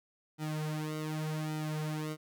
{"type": "tone with flanger", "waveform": "sawtooth", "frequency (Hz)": 154.5, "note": "D#3", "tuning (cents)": -12, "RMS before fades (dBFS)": -36, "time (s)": [0.38, 2.17], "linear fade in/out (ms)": 50, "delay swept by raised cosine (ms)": [1.8, 5.3], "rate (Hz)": 0.86, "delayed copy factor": -0.9, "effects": []}